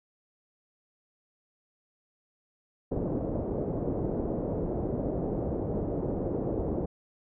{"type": "low-pass noise", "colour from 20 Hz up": "white", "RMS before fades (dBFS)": -31, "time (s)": [2.91, 6.86], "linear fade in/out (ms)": 10, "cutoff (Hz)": 520, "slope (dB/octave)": 24, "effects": []}